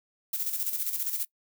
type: noise with tremolo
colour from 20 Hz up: violet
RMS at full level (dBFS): -29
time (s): 0.33-1.25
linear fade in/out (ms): 5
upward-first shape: square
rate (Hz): 15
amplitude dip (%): 55
effects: noise-tail reverb RT60 0.1 s tail -22 dB re dry